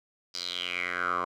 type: tone with band-pass filter sweep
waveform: 10% pulse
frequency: 89 Hz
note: F2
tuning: 33 cents sharp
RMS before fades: -32 dBFS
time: 0.34-1.25 s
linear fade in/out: 10 ms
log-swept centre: 5000 to 1000 Hz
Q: 5.8
effects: none